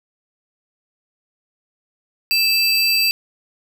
square tone pair together, 2633 / 4691 Hz, E7 / D8, -3 / -3 cents, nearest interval minor seventh, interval 1000 cents, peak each -19 / -17 dBFS, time 2.31-3.11 s, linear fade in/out 0 ms, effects none

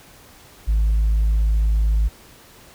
triangle tone with tanh clipping, 53.4 Hz, G#1, 49 cents sharp, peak -15 dBFS, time 0.67-2.09 s, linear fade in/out 20 ms, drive 6 dB, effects pink hiss -47 dBFS RMS until 2.74 s

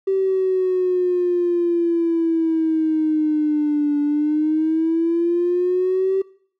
triangle exponential two-way sweep, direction down then up, 386.9 to 290.6 to 386.9 Hz, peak -12 dBFS, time 0.07-6.22 s, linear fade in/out 10 ms, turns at 4 s, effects noise-tail reverb RT60 0.6 s tail -25 dB re dry + tanh soft clip ceiling -14 dBFS

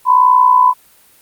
sine tone with amplitude modulation, 1003 Hz, B5, 26 cents sharp, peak -3 dBFS, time 0.05-0.74 s, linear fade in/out 50 ms, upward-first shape sine, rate 61 Hz, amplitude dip 65%, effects white hiss -48 dBFS RMS until 1.21 s + Opus 32 kbps

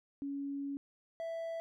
sine / triangle tone pair in turn, 280 / 660.6 Hz, C#4 / E5, +18 / +4 cents, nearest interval octave + minor third, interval 1486 cents, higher second, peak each -36 / -35 dBFS, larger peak second, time 0.22-0.77 / 1.2-1.6 s, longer first, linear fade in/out 0 ms, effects none

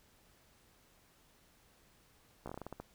slowing click train, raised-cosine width 1 ms, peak -29 dBFS, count 10, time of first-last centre 2.46-2.8 s, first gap 15 ms, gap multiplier 1.22, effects pink hiss -67 dBFS RMS until 2.94 s

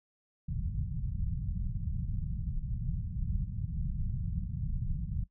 pink low-pass noise, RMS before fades -34 dBFS, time 0.48-5.24 s, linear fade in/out 10 ms, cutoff 180 Hz, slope 48 dB/octave, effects noise-tail reverb RT60 0.1 s tail -17 dB re dry

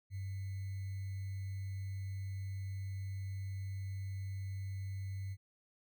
sine tone with sample-and-hold, 96.7 Hz, G2, 23 cents flat, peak -38 dBFS, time 0.1-5.37 s, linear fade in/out 50 ms, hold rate 2100 Hz, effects none

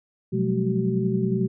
sine tone cluster, 125.9 / 180.8 / 191.6 / 214.5 / 379.2 Hz, B2 / F#3 / G3 / A3 / F#4, +34 / -40 / -39 / -44 / +43 cents, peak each -27 dBFS, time 0.32-1.48 s, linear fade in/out 20 ms, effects none

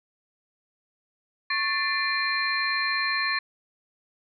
sine tone cluster, 1101 / 1766 / 2062 / 2388 / 4159 Hz, C#6 / A6 / C7 / D7 / C8, -12 / +6 / -26 / +28 / -11 cents, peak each -30 / -27 / -35 / -31 / -30 dBFS, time 1.5-3.39 s, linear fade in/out 5 ms, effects none

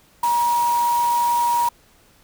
sine tone in noise, 952 Hz, A#5, 36 cents sharp, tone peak -16 dBFS, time 0.23-1.69 s, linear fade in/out 5 ms, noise white, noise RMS -32 dBFS, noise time 0.23-1.69 s, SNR +13 dB, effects pink hiss -55 dBFS RMS until 2.23 s

